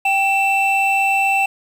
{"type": "tone pair together", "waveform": "triangle", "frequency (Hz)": [782.8, 2672], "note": ["G5", "E7"], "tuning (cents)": [-3, 23], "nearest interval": "octave + major sixth", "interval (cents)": 2126, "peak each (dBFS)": -15, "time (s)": [0.05, 1.46], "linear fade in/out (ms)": 5, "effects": ["7-bit"]}